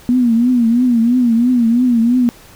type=tone with vibrato; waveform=sine; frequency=239.6 Hz; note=A#3; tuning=48 cents sharp; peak=-9 dBFS; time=0.09-2.29 s; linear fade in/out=0 ms; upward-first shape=triangle; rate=3 Hz; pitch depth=120 cents each way; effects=pink hiss -42 dBFS RMS until 2.55 s